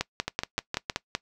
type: two click trains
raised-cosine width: 0.2 ms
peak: -11 / -9 dBFS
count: 5 / 7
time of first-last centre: 0.28-0.898 / 0.01-1.151 s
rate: 6.47 / 5.26 Hz
effects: noise-tail reverb RT60 0.1 s tail -21 dB re dry